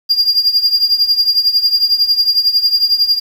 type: tone with tremolo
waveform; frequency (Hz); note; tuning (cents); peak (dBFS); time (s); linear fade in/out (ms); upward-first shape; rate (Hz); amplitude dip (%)
triangle; 4807; D8; +39; -5; 0.09-3.2; 20; triangle; 11; 85
effects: 7-bit